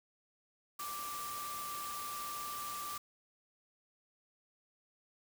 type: tone in noise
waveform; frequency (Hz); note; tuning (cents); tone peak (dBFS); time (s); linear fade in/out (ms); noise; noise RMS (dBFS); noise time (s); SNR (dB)
sine; 1174.7; D6; 0; -41; 0.79-2.98; 5; white; -45; 0.79-2.98; +1
effects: none